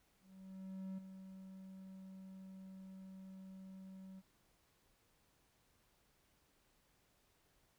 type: tone with ADSR envelope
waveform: triangle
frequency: 190 Hz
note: F#3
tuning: 46 cents sharp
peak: -40 dBFS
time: 0.2-4.22 s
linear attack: 780 ms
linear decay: 9 ms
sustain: -9 dB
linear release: 36 ms
effects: pink hiss -75 dBFS RMS until 7.78 s